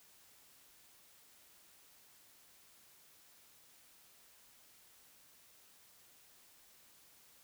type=silence; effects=white hiss -64 dBFS RMS until 7.43 s